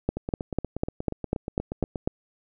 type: two click trains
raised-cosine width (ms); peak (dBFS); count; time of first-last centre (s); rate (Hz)
2; -10 / -17; 9 / 16; 0.09-2.075 / 0.17-1.958; 4.03 / 8.39
effects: none